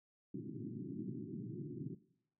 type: band-pass noise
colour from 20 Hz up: pink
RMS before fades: -45 dBFS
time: 0.34-1.95 s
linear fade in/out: 5 ms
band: 110 to 380 Hz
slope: 96 dB/octave
effects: noise-tail reverb RT60 0.7 s tail -18 dB re dry